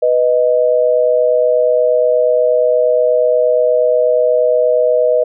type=tone pair together; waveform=sine; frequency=493.9 / 622.3 Hz; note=B4 / D#5; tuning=0 / 0 cents; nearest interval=major third; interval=400 cents; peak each=-12 dBFS; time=0.02-5.24 s; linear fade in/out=10 ms; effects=none